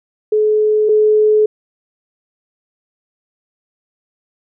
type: tone pair in turn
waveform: sine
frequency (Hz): 427.4 / 427.4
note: G#4 / G#4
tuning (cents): +50 / +50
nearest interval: unison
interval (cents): 0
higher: neither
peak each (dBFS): -10 / -8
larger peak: second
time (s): 0.32-0.89 / 0.89-1.46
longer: neither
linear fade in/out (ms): 5
effects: none